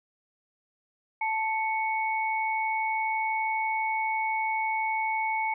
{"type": "tone pair together", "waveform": "sine", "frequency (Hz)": [879.8, 2217], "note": ["A5", "C#7"], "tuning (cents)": [0, 0], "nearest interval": "octave + major third", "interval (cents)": 1600, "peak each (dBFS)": [-27, -30], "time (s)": [1.21, 5.54], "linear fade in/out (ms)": 5, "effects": []}